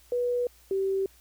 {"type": "tone pair in turn", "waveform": "sine", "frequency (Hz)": [488.2, 387], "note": ["B4", "G4"], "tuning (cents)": [-20, -22], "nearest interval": "major third", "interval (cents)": 402, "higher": "first", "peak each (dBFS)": -24, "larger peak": "neither", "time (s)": [[0.12, 0.47], [0.71, 1.06]], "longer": "neither", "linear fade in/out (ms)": 2, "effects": ["added 60 Hz sine -59 dBFS peak until 1.2 s", "white hiss -59 dBFS RMS until 1.2 s"]}